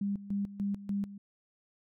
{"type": "tone with tremolo", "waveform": "sine", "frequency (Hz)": 200.5, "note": "G3", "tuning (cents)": 39, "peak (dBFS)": -29, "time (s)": [0.01, 1.18], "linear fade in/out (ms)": 5, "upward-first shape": "square", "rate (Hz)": 3.4, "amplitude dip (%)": 80, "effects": []}